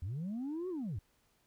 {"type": "linear two-way sweep", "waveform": "sine", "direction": "up then down", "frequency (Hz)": [77.78, 379.2, 77.78], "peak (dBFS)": -34, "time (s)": [0.02, 0.99], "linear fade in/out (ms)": 5, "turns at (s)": 0.69, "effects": ["tanh soft clip ceiling -34 dBFS", "pink hiss -73 dBFS RMS until 1.46 s"]}